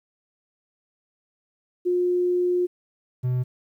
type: tone pair in turn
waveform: sine / triangle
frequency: 357.2 / 125.82 Hz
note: F4 / B2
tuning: +39 / +33 cents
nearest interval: octave + tritone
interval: 1806 cents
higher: first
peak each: -19 dBFS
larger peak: neither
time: 1.85-2.67 / 3.23-3.44 s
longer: first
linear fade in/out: 20 ms
effects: 10-bit